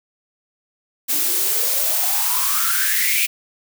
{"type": "noise with high-pass filter sweep", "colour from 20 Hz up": "blue", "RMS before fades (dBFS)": -19, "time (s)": [1.08, 3.27], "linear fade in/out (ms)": 20, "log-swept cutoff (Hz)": [270, 2500], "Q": 9.8, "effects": []}